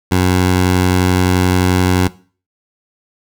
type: tone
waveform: 15% pulse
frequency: 91.5 Hz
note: F#2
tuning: 19 cents flat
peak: -4 dBFS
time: 0.11-2.08 s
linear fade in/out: 10 ms
effects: noise-tail reverb RT60 0.4 s tail -19 dB re dry